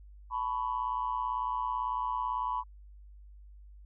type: tone with amplitude modulation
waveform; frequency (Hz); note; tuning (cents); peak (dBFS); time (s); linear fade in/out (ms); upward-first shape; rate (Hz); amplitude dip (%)
sine; 994; B5; +11; -25; 0.3-2.64; 50; sine; 118; 95
effects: tanh soft clip ceiling -21 dBFS + added 50 Hz sine -49 dBFS peak until 3.85 s